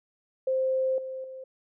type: tone with level steps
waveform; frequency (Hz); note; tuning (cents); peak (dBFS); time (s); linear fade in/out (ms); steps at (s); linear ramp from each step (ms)
sine; 523.3; C5; 0; -23 / -33 / -38; 0.47-1.44; 5; 0.98 / 1.24; 2
effects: none